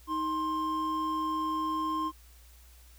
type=tone pair together; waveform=triangle; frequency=314.1 / 1056.5 Hz; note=D#4 / C6; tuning=+16 / +16 cents; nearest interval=octave + major sixth; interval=2100 cents; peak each=-32 / -28 dBFS; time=0.07-2.12 s; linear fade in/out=50 ms; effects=added 60 Hz sine -53 dBFS peak until 2.98 s + white hiss -60 dBFS RMS until 2.98 s